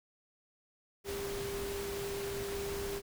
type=tone in noise; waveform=sine; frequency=399 Hz; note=G4; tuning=31 cents sharp; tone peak=-37 dBFS; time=1.04-3.02 s; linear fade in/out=50 ms; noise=pink; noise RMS=-42 dBFS; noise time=1.04-3.02 s; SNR=+2 dB; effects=none